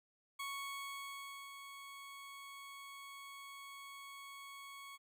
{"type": "tone with ADSR envelope", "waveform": "20% pulse", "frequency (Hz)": 1108.7, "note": "C#6", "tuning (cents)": 0, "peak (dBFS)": -36, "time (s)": [0.39, 4.98], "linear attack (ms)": 10, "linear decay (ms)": 1100, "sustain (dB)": -9, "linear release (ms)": 33, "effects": []}